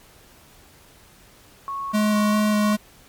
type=tone with tremolo; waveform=sine; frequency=1103 Hz; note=C#6; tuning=9 cents flat; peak=-26 dBFS; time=1.68-2.73 s; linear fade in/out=0 ms; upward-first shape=square; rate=2.1 Hz; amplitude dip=45%
type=tone with vibrato; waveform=square; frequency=210.4 Hz; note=G#3; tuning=23 cents sharp; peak=-18 dBFS; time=1.93-2.77 s; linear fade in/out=20 ms; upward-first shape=square; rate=2.5 Hz; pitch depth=8 cents each way
effects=pink hiss -51 dBFS RMS until 3.08 s + MP3 96 kbps